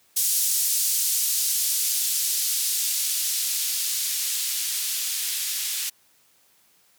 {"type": "noise with band-pass filter sweep", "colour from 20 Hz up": "violet", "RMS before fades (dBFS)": -25, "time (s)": [0.16, 5.9], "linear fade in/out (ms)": 10, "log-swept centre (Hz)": [6200, 2800], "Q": 0.76, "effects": ["white hiss -61 dBFS RMS until 6.98 s", "high-pass 80 Hz 12 dB/octave"]}